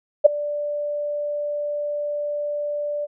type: tone with ADSR envelope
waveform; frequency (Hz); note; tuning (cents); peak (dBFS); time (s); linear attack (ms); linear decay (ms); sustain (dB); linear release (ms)
sine; 587.3; D5; 0; -3; 0.24-3.07; 19; 9; -20; 31
effects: none

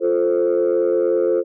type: chord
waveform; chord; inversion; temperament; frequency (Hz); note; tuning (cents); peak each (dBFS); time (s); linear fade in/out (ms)
sine; F major; none; equal with one note detuned; 351 / 440 / 523.3; F4 / A4 / C5; +9 / 0 / 0; -18; 0-1.44; 50
effects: tanh soft clip ceiling -10 dBFS

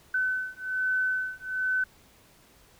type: beating tone pair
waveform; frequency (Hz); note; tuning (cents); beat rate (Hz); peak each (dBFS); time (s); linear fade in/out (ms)
sine; 1514 / 1515.2; F#6 / F#6; +39 / +41; 1.2; -29; 0.14-1.84; 5
effects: pink hiss -58 dBFS RMS until 2.79 s

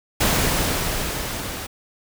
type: noise with level ramp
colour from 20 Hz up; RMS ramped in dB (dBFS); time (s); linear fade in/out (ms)
pink; -18 to -31; 0.2-1.67; 10
effects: none

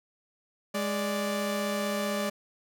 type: tone pair together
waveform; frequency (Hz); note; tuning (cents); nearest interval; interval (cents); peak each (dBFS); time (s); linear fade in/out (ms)
sawtooth; 207.2 / 586.1; G#3 / D5; -4 / -4; octave + tritone; 1800; -27; 0.74-2.3; 10
effects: none

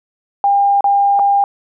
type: tone with dropouts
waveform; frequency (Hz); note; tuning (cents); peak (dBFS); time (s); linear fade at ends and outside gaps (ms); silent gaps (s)
sine; 802; G5; +39; -9; 0.44-1.44; 1; 0.808-0.842 / 1.192-1.195
effects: none

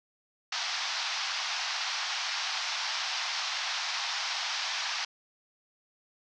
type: band-pass noise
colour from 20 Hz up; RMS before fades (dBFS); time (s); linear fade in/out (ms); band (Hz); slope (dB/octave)
white; -33; 0.52-5.05; 5; 710 to 5700; 48
effects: none

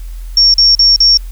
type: tone bursts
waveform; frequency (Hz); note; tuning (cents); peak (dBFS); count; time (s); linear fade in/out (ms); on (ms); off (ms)
sine; 5500; F8; -27; -4; 4; 0.37-1.173; 2; 170; 41
effects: added 42 Hz sine -22 dBFS peak until 1.31 s + white hiss -44 dBFS RMS until 1.31 s

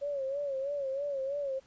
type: tone with vibrato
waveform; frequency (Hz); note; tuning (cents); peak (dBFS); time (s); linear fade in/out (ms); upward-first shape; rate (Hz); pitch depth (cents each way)
sine; 554.4; C#5; 0; -31; 0.01-1.6; 20; sine; 3.1; 80
effects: pink hiss -64 dBFS RMS until 1.66 s + resampled to 16000 Hz

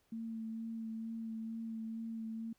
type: tone with vibrato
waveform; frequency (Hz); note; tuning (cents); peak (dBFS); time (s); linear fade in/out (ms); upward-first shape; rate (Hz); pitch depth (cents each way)
sine; 224.8; A3; +37; -39; 0.12-2.53; 5; sine; 2.2; 17
effects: pink hiss -75 dBFS RMS until 2.58 s

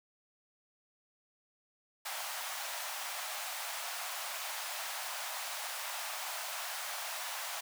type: high-pass noise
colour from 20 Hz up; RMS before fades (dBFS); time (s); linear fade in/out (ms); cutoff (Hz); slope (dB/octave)
pink; -40; 2.05-7.61; 10; 640; 48
effects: none

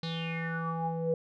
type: tone with low-pass filter sweep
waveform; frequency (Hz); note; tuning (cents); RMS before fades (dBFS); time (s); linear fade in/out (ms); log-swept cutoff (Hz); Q
square; 164.81; E3; 0; -33; 0.03-1.14; 2; 4200 to 470; 8.4
effects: none

